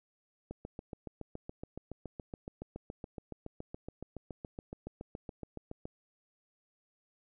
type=click train; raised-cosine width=2 ms; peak=-28 dBFS; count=39; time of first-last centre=0.51-5.855 s; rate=7.11 Hz; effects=none